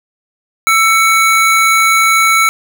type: tone pair together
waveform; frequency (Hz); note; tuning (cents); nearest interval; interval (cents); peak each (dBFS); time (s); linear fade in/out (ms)
square; 1326.6 / 2231; E6 / C#7; +11 / +11; major sixth; 900; -11; 0.67-2.49; 0
effects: none